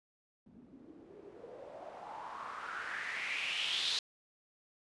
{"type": "noise with low-pass filter sweep", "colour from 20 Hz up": "blue", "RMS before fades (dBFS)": -41, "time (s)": [0.46, 3.99], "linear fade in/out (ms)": 2, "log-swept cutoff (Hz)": [210, 4000], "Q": 4.8, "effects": ["resampled to 24000 Hz"]}